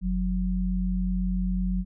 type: tone pair together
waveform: sine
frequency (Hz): 46.02 / 184.1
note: F#1 / F#3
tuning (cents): -9 / -8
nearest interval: 2 octaves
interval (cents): 2401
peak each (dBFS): -26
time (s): 0.01-1.85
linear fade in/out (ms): 50
effects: none